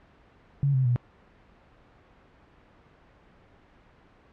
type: tone with pitch steps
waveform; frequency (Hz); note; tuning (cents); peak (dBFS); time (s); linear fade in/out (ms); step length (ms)
sine; 140.2 / 130.81 / 122.05; C#3 / C3 / B2; +20 / 0 / -20; -20; 0.63-0.96; 0; 110
effects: pink hiss -57 dBFS RMS until 4.32 s + low-pass 2000 Hz 12 dB/octave